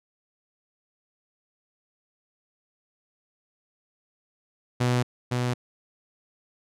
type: tone with echo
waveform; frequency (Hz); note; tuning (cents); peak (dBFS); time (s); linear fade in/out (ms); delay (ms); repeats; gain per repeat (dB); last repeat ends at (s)
sawtooth; 123.47; B2; 0; -17; 4.8-5.03; 10; 510; 1; -3; 5.54
effects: low-pass 9000 Hz 12 dB/octave